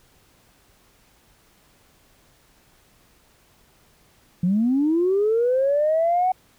sine linear sweep, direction up, 169.4 to 753 Hz, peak -16 dBFS, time 4.43-6.32 s, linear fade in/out 5 ms, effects tanh soft clip ceiling -12 dBFS + pink hiss -58 dBFS RMS until 6.58 s

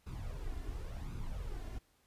brown noise with flanger, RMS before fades -41 dBFS, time 0.06-1.79 s, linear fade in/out 10 ms, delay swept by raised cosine 0.79 to 2.89 ms, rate 0.92 Hz, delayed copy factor +0.6, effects pink hiss -72 dBFS RMS until 2.06 s + resampled to 32000 Hz

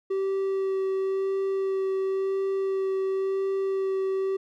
triangle tone with vibrato, 385.8 Hz, G4, 28 cents flat, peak -22 dBFS, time 0.1-4.37 s, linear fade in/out 10 ms, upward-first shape sine, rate 0.95 Hz, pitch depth 11 cents each way, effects none

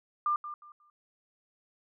sine tone with echo, 1196 Hz, D6, 31 cents sharp, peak -25 dBFS, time 0.26-0.36 s, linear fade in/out 2 ms, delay 180 ms, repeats 3, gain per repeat -12 dB, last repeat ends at 0.9 s, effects none

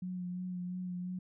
sine tone with vibrato, 180.7 Hz, F#3, 41 cents flat, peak -36 dBFS, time 0.02-1.19 s, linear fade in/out 5 ms, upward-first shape sine, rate 2.9 Hz, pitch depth 23 cents each way, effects none

